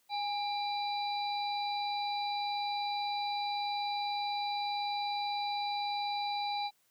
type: harmonic tone with a mistuned harmonic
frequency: 792 Hz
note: G5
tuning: 18 cents sharp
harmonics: 1 / 3 / 5 / 6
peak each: -33 / -44 / -39 / -49 dBFS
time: 0.09-6.71 s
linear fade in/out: 50 ms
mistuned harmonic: 1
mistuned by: +62 cents
effects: white hiss -72 dBFS RMS until 6.9 s + high-pass 100 Hz 12 dB/octave